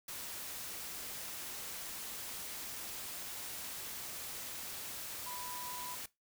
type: tone in noise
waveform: sine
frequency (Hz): 987.8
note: B5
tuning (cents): 0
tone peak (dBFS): -45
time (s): 5.26-5.95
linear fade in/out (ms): 5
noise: white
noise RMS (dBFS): -44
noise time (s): 0.08-6.06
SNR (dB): -4
effects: noise-tail reverb RT60 0.2 s tail -20 dB re dry